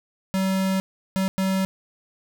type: tone bursts at uneven times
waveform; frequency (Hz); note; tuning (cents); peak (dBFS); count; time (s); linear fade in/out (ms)
square; 190.7; G3; -47; -21; 3; 0.34-0.8 / 1.16-1.28 / 1.38-1.65; 0
effects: 10-bit